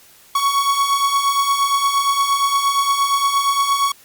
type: beating tone pair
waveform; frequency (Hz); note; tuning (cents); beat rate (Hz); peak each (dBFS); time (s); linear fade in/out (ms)
45% pulse; 1108.7 / 1117.3; C#6 / C#6; 0 / +13; 8.6; -22 / -16; 0.35-3.92; 5
effects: white hiss -48 dBFS RMS until 4.04 s + Opus 48 kbps